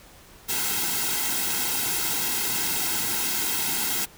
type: noise with comb filter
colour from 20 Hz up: white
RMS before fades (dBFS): -26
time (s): 0.48-4.06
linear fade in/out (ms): 20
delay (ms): 1.7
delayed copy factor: -0.85
effects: pink hiss -50 dBFS RMS until 4.17 s